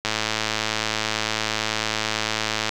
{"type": "click train", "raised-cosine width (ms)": 0.2, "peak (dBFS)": -5, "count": 289, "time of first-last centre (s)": [0.05, 2.692], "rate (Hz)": 109, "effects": []}